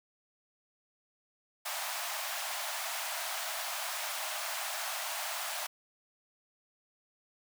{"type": "high-pass noise", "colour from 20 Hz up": "pink", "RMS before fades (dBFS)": -37, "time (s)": [1.65, 5.67], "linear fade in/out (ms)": 10, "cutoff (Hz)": 610, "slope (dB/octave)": 96, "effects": []}